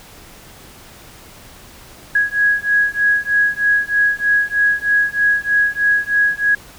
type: beating tone pair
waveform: sine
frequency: 1660 / 1663.2 Hz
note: G#6 / G#6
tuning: -1 / +2 cents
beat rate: 3.2 Hz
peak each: -16 dBFS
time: 2.15-6.55 s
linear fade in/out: 5 ms
effects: pink hiss -41 dBFS RMS until 6.78 s